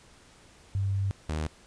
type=tone pair in turn; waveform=sine / sawtooth; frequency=98 / 77.59 Hz; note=G2 / D#2; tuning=0 / -4 cents; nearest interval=major third; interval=404 cents; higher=first; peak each=-25 dBFS; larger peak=neither; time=0.75-1.11 / 1.29-1.47 s; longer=first; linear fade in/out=0 ms; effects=pink hiss -56 dBFS RMS until 1.66 s + resampled to 22050 Hz